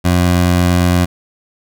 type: tone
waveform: 20% pulse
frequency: 88.7 Hz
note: F2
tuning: 27 cents sharp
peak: -5 dBFS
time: 0.04-1.06 s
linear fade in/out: 20 ms
effects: none